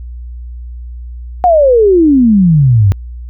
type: exponential sweep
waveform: sine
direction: down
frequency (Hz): 740 to 92.5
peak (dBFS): -4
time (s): 1.44-2.92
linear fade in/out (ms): 0
effects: added 60 Hz sine -23 dBFS peak until 3.29 s